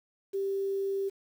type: tone with quantisation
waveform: sine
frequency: 392 Hz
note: G4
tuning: in tune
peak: -28 dBFS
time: 0.33-1.1 s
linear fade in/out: 20 ms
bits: 9
effects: none